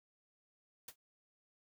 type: noise with exponential decay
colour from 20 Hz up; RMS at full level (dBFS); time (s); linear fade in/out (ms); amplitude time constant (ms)
white; -43; 0.88-0.96; 5; 16
effects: none